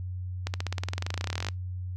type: accelerating click train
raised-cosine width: 0.2 ms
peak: -14 dBFS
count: 27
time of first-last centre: 0.47-1.486 s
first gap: 69 ms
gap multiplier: 0.95
effects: noise-tail reverb RT60 0.2 s tail -26 dB re dry + added 91 Hz sine -32 dBFS peak until 1.96 s